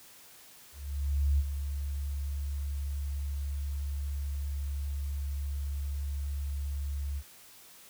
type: tone with ADSR envelope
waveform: sine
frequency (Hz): 70.7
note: C#2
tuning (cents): +35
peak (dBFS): -22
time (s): 0.72-7.23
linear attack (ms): 670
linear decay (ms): 38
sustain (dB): -9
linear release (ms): 55
effects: white hiss -54 dBFS RMS until 7.89 s